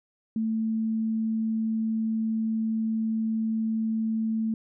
sine tone, 221.9 Hz, A3, 15 cents sharp, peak -24 dBFS, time 0.36-4.54 s, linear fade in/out 2 ms, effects none

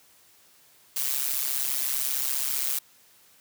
blue noise with amplitude modulation, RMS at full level -24 dBFS, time 0.96-2.79 s, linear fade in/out 5 ms, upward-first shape sine, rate 135 Hz, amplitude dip 85%, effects white hiss -58 dBFS RMS until 3.4 s + high-pass 60 Hz 12 dB/octave

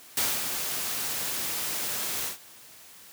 white noise with ADSR envelope, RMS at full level -25 dBFS, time 0.17-2.38 s, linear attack 3 ms, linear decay 240 ms, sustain -6 dB, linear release 120 ms, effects white hiss -50 dBFS RMS until 3.12 s + high-pass 80 Hz 12 dB/octave

